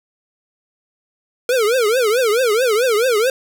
square tone with vibrato, 466.2 Hz, A#4, in tune, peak -14 dBFS, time 1.49-3.3 s, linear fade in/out 2 ms, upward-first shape triangle, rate 4.6 Hz, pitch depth 250 cents each way, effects none

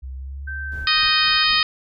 sine tone with pitch glide, 65.41 to 71.74 Hz, C2 to D2, 0 to -40 cents, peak -29 dBFS, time 0.02-0.87 s, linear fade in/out 20 ms, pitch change +160 cents, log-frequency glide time 0.15-0.56 s
sine tone with vibrato, 1551 Hz, G6, 19 cents flat, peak -28 dBFS, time 0.47-1.44 s, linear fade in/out 10 ms, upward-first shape sine, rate 2.2 Hz, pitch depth 8 cents each way
brown noise with tremolo, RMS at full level -38 dBFS, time 0.72-1.63 s, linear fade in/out 0 ms, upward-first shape sine, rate 3.9 Hz, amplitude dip 70%
harmonic tone, 622.3 Hz, D#5, in tune, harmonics 2 / 3 / 4 / 5 / 6 / 7 / 8, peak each -23 / -23 / -23 / -23 / -23 / -23 / -23 dBFS, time 0.87-1.63 s, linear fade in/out 2 ms
effects none

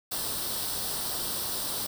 white noise with comb filter, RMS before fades -32 dBFS, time 0.11-1.87 s, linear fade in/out 10 ms, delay 0.22 ms, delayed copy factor +0.65, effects none

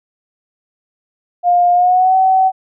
sine tone with pitch glide, 707 to 757.7 Hz, F5 to F#5, +21 to +41 cents, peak -8 dBFS, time 1.43-2.52 s, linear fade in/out 50 ms, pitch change +120 cents, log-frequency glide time 1.73-2.16 s, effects none

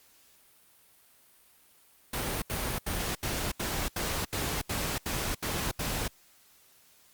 pink noise bursts, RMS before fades -32 dBFS, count 11, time 2.13-6.08 s, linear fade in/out 5 ms, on 290 ms, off 76 ms, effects white hiss -61 dBFS RMS until 7.13 s + Opus 48 kbps

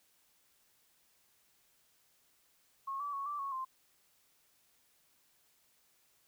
sine tone with pitch steps, 1089 / 1153 / 1107 / 1168 / 1103 / 1047 Hz, C#6 / D6 / C#6 / D6 / C#6 / C6, -31 / -32 / -3 / -10 / -9 / +1 cents, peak -36 dBFS, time 2.87-3.65 s, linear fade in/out 10 ms, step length 130 ms, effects white hiss -71 dBFS RMS until 6.27 s

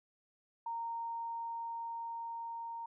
sine tone with level ramp, 925 Hz, A#5, 14 cents flat, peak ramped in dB -36 to -40 dBFS, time 0.66-2.86 s, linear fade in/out 5 ms, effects none

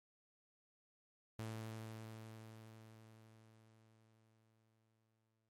sawtooth tone with exponential decay, 111 Hz, A2, 16 cents sharp, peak -39 dBFS, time 1.39-5.49 s, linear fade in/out 0 ms, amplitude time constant 890 ms, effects MP3 64 kbps

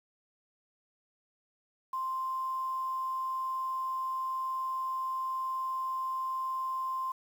sine tone with quantisation, 1046.5 Hz, C6, in tune, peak -31 dBFS, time 1.93-7.12 s, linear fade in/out 5 ms, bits 9, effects none

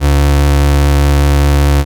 35% pulse tone with vibrato, 71.3 Hz, C#2, 49 cents sharp, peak -5 dBFS, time 0-1.85 s, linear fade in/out 50 ms, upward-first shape sine, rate 4.9 Hz, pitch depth 8 cents each way, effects none

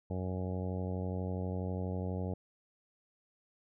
harmonic tone, 92.2 Hz, F#2, 6 cents flat, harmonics 1 / 2 / 3 / 4 / 5 / 6 / 7 / 8 / 9, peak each -36 / -39 / -45 / -47 / -44 / -47 / -49 / -53 / -52 dBFS, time 0.1-2.34 s, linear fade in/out 5 ms, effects none

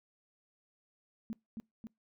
sine tone with echo, 222.8 Hz, A3, 22 cents sharp, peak -36 dBFS, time 1.3-1.33 s, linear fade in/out 0 ms, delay 270 ms, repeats 2, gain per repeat -3 dB, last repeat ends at 1.87 s, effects noise-tail reverb RT60 0.2 s tail -25 dB re dry

